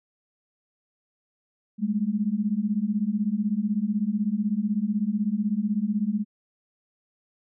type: beating tone pair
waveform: sine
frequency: 200 / 216 Hz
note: G3 / A3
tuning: +35 / -32 cents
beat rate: 16 Hz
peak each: -26 / -25 dBFS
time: 1.78-6.25 s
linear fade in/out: 50 ms
effects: none